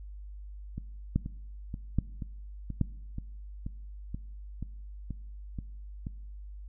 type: two click trains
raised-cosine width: 5 ms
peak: -13 / -24 dBFS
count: 3 / 12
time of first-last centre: 1.16-2.813 / 0.78-6.068 s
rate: 1.21 / 2.08 Hz
effects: noise-tail reverb RT60 0.9 s tail -21 dB re dry + added 50 Hz sine -41 dBFS peak until 6.68 s